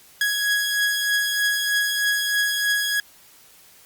sawtooth beating tone pair, 1661.2 / 1664.4 Hz, G#6 / G#6, 0 / +3 cents, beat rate 3.2 Hz, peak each -24 / -17 dBFS, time 0.21-3 s, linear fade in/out 2 ms, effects white hiss -51 dBFS RMS until 3.85 s + Opus 48 kbps

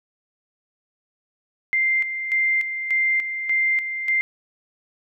sine tone with tremolo, 2093 Hz, C7, in tune, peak -17 dBFS, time 1.73-4.21 s, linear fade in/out 0 ms, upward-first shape square, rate 1.7 Hz, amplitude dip 60%, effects none

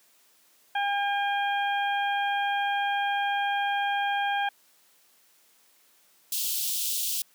harmonic tone, 806 Hz, G5, 48 cents sharp, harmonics 1 / 2 / 3 / 4, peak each -26 / -30 / -37 / -36 dBFS, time 0.75-4.49 s, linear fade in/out 5 ms
white high-pass noise, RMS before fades -29 dBFS, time 6.32-7.22 s, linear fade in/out 2 ms, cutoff 2900 Hz, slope 48 dB/octave
effects white hiss -62 dBFS RMS until 7.34 s + high-pass 200 Hz 12 dB/octave

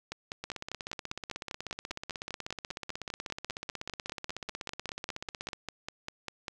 two click trains, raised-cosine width 0.2 ms, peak -19 / -20 dBFS, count 33 / 84, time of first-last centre 0.12-6.482 / 0.44-5.532 s, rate 5.03 / 16.3 Hz, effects none

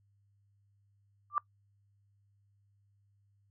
sine tone with exponential growth, 1178 Hz, D6, 5 cents sharp, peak -22 dBFS, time 1.3-1.38 s, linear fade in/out 1 ms, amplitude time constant 16 ms, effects noise-tail reverb RT60 0.1 s tail -22 dB re dry + added 100 Hz sine -67 dBFS peak until 3.5 s

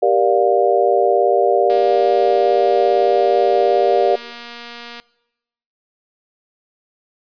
sine chord, G minor seventh, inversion none, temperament just, 392 / 470.4 / 588 / 705.6 Hz, G4 / Bb4 / D5 / F5, 0 / +16 / +2 / +18 cents, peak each -17 dBFS, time 0.02-4.16 s, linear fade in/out 10 ms
click train, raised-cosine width 0.2 ms, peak -17 dBFS, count 783, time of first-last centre 1.7-5 s, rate 237 Hz
effects noise-tail reverb RT60 0.9 s tail -21 dB re dry + resampled to 11025 Hz

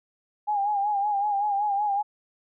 sine tone with vibrato, 817 Hz, G#5, 29 cents flat, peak -22 dBFS, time 0.47-2.03 s, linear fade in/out 20 ms, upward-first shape sine, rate 5.3 Hz, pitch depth 60 cents each way, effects none

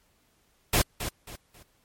pink noise with echo, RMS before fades -22 dBFS, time 0.73-0.82 s, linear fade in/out 5 ms, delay 270 ms, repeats 3, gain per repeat -10 dB, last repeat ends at 1.63 s, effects pink hiss -67 dBFS RMS until 1.84 s + MP3 64 kbps

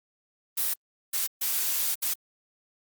blue noise bursts at uneven times, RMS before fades -27 dBFS, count 4, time 0.57-0.74 / 1.13-1.27 / 1.41-1.95 / 2.02-2.14 s, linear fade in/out 10 ms, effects Opus 32 kbps

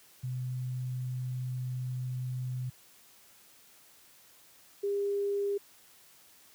sine tone pair in turn, 126.8 / 402.6 Hz, B2 / G4, +46 / +46 cents, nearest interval octave + minor sixth, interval 2000 cents, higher second, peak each -32 / -28 dBFS, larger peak second, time 0.23-2.7 / 4.83-5.58 s, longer first, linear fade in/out 10 ms, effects white hiss -59 dBFS RMS until 6.54 s + high-pass 60 Hz 12 dB/octave

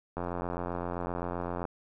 click train, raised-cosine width 1 ms, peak -20 dBFS, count 131, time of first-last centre 0.17-1.652 s, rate 87.7 Hz, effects none

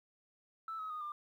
sine tone with pitch steps, 1318 / 1276 / 1235.4 / 1196.1 Hz, E6 / D#6 / D#6 / D6, -1 / +43 / -13 / +31 cents, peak -38 dBFS, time 0.68-1.12 s, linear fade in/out 2 ms, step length 110 ms, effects tanh soft clip ceiling -35 dBFS + 12-bit

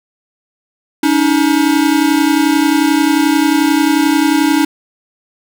square tone pair together, 284.7 / 316 Hz, C#4 / D#4, +46 / +27 cents, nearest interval major second, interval 181 cents, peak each -13 dBFS, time 1.03-4.65 s, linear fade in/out 5 ms, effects none

